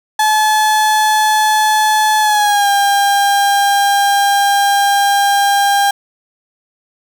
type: tone with pitch glide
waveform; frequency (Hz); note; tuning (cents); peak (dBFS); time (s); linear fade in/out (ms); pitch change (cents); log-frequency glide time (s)
35% pulse; 860 to 802.4; A5 to G5; -40 to +40; -8; 0.19-5.91; 5; -120; 2.2-2.69
effects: none